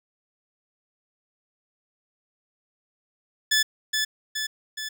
15% pulse tone with echo, 1733 Hz, A6, 27 cents flat, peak -12 dBFS, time 3.51-3.63 s, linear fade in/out 10 ms, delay 420 ms, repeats 3, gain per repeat -4 dB, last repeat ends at 4.89 s, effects none

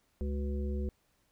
harmonic tone with a mistuned harmonic, 70.6 Hz, C#2, 32 cents sharp, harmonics 1 / 3 / 5 / 7, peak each -32 / -39 / -42 / -46 dBFS, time 0.21-0.89 s, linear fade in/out 0 ms, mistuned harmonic 5, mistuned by +82 cents, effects pink hiss -73 dBFS RMS until 1.31 s

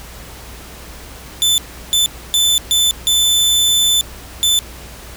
sawtooth tone bursts at uneven times, 3520 Hz, A7, in tune, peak -8 dBFS, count 6, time 1.42-1.58 / 1.93-2.06 / 2.34-2.58 / 2.71-2.91 / 3.07-4.01 / 4.43-4.59 s, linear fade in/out 0 ms, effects added 60 Hz sine -36 dBFS peak until 5.16 s + pink hiss -36 dBFS RMS until 5.16 s

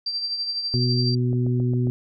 sine tone with tremolo, 4700 Hz, D8, 1 cent sharp, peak -22 dBFS, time 0.06-1.15 s, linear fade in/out 5 ms, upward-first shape triangle, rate 12 Hz, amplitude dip 55%
harmonic tone, 123.47 Hz, B2, in tune, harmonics 1 / 2 / 3, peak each -20 / -26 / -30 dBFS, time 0.74-1.9 s, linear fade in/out 0 ms
click train, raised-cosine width 2 ms, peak -22 dBFS, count 5, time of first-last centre 1.33-1.871 s, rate 7.39 Hz
effects none

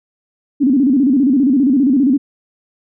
sine tone with vibrato, 267.3 Hz, C4, 37 cents sharp, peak -9 dBFS, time 0.6-2.18 s, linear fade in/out 20 ms, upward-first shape square, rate 15 Hz, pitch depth 130 cents each way, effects none

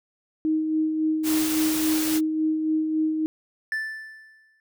sine tone with tremolo, 313.4 Hz, D#4, 13 cents sharp, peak -19 dBFS, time 0.45-3.26 s, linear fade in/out 0 ms, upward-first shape sine, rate 3.6 Hz, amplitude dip 40%
white noise, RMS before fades -29 dBFS, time 1.23-2.21 s, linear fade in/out 50 ms
triangle tone with exponential decay, 1760 Hz, A6, in tune, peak -21 dBFS, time 3.72-4.6 s, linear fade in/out 1 ms, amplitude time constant 190 ms
effects none

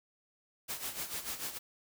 white noise with tremolo, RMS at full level -37 dBFS, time 0.68-1.59 s, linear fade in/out 20 ms, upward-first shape sine, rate 6.8 Hz, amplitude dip 70%, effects none

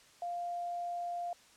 sine tone, 698.5 Hz, F5, in tune, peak -35 dBFS, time 0.22-1.33 s, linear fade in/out 2 ms, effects white hiss -61 dBFS RMS until 1.56 s + low-pass 8000 Hz 12 dB/octave

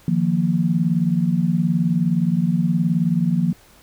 sine chord, Eb suspended second, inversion none, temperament equal, 155.56 / 174.61 / 233.1 Hz, Eb3 / F3 / Bb3, 0 / 0 / 0 cents, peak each -22 / -18 / -23 dBFS, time 0.08-3.53 s, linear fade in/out 2 ms, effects pink hiss -51 dBFS RMS until 3.82 s

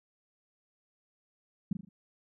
sine tone with echo, 189.5 Hz, F#3, 42 cents sharp, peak -25 dBFS, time 1.71-1.73 s, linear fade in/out 5 ms, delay 40 ms, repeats 4, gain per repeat -7 dB, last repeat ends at 1.89 s, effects none

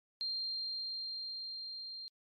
sine tone with level ramp, 4186 Hz, C8, in tune, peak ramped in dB -34 to -43 dBFS, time 0.21-2.08 s, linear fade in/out 0 ms, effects MP3 64 kbps

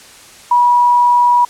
sine tone, 970 Hz, B5, 31 cents flat, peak -7 dBFS, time 0.51-1.45 s, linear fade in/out 5 ms, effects white hiss -39 dBFS RMS until 1.49 s + low-pass 9000 Hz 12 dB/octave

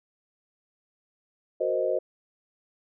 sine chord, C half-diminished seventh, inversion second, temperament equal, 370 / 466.2 / 523.3 / 622.3 Hz, Gb4 / Bb4 / C5 / Eb5, 0 / 0 / 0 / 0 cents, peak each -31 / -31 / -27 / -28 dBFS, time 1.6-1.99 s, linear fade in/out 10 ms, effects none

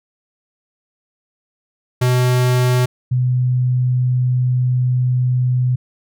square / sine tone pair in turn, 125.3 / 125.83 Hz, B2 / B2, +25 / +33 cents, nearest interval unison, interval 8 cents, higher second, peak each -13 dBFS, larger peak neither, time 2.01-2.86 / 3.11-5.76 s, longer second, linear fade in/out 10 ms, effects none

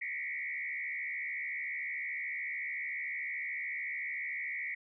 sine tone with frequency modulation, 2100 Hz, C7, 6 cents sharp, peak -35 dBFS, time 0.01-4.75 s, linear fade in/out 10 ms, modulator 73.6 Hz, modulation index 2.7, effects none

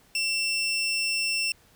20% pulse tone, 2700 Hz, E7, 41 cents sharp, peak -20 dBFS, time 0.15-1.52 s, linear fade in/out 2 ms, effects pink hiss -59 dBFS RMS until 1.75 s

